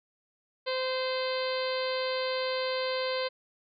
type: harmonic tone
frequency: 517 Hz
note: C5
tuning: 21 cents flat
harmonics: 1 / 2 / 3 / 4 / 5 / 6 / 7 / 8 / 9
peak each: -30 / -37 / -41 / -40 / -43 / -42 / -44 / -39 / -43 dBFS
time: 0.66-3.29 s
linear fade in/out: 20 ms
effects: none